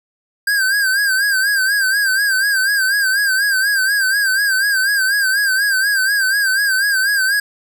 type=tone with vibrato; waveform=square; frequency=1590 Hz; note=G6; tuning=24 cents sharp; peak=-14 dBFS; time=0.47-7.4 s; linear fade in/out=5 ms; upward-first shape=sine; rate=4.1 Hz; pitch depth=84 cents each way; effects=none